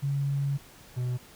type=tone pair in turn; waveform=sine / triangle; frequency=140 / 124.45 Hz; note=C#3 / B2; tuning=+18 / +14 cents; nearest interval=major second; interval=204 cents; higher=first; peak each=-25 dBFS; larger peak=neither; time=0.02-0.58 / 0.96-1.18 s; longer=first; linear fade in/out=20 ms; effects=pink hiss -52 dBFS RMS until 1.35 s